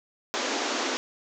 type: band-pass noise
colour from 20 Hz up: pink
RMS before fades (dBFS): -29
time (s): 0.34-0.97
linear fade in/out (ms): 0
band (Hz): 240 to 7200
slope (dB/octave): 96
effects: none